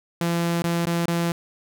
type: tone with dropouts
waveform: sawtooth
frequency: 170 Hz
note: F3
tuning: 46 cents flat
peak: -17 dBFS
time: 0.21-1.32 s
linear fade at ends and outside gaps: 2 ms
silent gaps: 0.621-0.641 / 0.855-0.869 / 1.057-1.081 s
effects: none